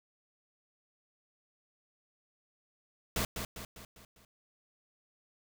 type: noise with echo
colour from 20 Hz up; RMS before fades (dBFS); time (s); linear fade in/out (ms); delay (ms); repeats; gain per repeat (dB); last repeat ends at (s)
pink; -32; 3.16-3.25; 2; 200; 5; -6; 4.25
effects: none